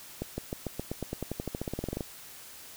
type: accelerating click train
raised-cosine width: 2 ms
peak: -19 dBFS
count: 22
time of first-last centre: 0.22-2.008 s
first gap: 160 ms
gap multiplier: 0.93
effects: white hiss -48 dBFS RMS until 2.76 s